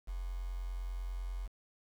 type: tone with quantisation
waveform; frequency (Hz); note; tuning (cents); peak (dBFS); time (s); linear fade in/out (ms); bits
sine; 45.02; F#1; -47; -36; 0.07-1.48; 20; 9
effects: none